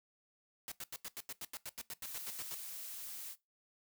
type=noise bursts; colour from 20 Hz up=white; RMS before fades=-44 dBFS; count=16; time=0.68-2.546 s; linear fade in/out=0 ms; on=36 ms; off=86 ms
type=noise; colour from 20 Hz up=blue; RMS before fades=-46 dBFS; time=2.02-3.36 s; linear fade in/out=50 ms
effects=noise-tail reverb RT60 0.2 s tail -19 dB re dry